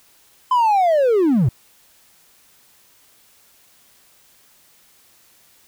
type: linear sweep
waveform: triangle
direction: down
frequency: 1030 to 103.83 Hz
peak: -10 dBFS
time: 0.51-1.49 s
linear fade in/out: 5 ms
effects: tanh soft clip ceiling -7 dBFS + white hiss -54 dBFS RMS until 5.67 s